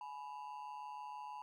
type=ring-modulated tone; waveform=triangle; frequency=917 Hz; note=A#5; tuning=29 cents flat; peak=-40 dBFS; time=0.01-1.42 s; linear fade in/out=0 ms; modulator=73.1 Hz; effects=none